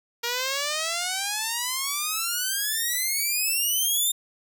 5% pulse exponential sweep, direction up, 466.2 to 3659 Hz, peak -14 dBFS, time 0.23-4.12 s, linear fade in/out 10 ms, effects none

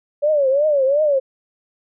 sine tone with vibrato, 569 Hz, C#5, 45 cents sharp, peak -13 dBFS, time 0.22-1.2 s, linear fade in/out 20 ms, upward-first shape triangle, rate 2.8 Hz, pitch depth 170 cents each way, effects none

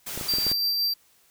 white noise, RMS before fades -34 dBFS, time 0.06-0.53 s, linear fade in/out 10 ms
clicks, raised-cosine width 2 ms, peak -21 dBFS, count 6, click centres 0.176 / 0.212 / 0.338 / 0.385 / 0.467 / 0.516 s
square tone with tremolo, 4699 Hz, D8, in tune, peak -22 dBFS, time 0.28-0.94 s, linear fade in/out 10 ms, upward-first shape sine, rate 5.8 Hz, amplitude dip 25%
effects white hiss -61 dBFS RMS until 1.3 s

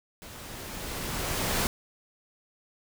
pink noise with level ramp, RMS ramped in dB -45 to -26 dBFS, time 0.22-1.67 s, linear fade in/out 0 ms, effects none

